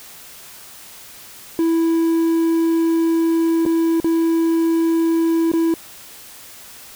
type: tone with dropouts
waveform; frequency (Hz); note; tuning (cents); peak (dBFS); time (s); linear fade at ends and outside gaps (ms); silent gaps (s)
triangle; 329.6; E4; 0; -12; 1.59-5.74; 1; 3.653-3.662 / 4.001-4.044 / 5.517-5.536
effects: white hiss -40 dBFS RMS until 6.95 s